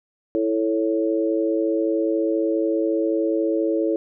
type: chord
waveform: sine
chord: A major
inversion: second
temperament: equal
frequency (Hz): 329.6 / 440 / 554.4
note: E4 / A4 / C#5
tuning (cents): 0 / 0 / 0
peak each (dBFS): -21 / -24 / -25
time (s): 0.35-3.96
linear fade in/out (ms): 0
effects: none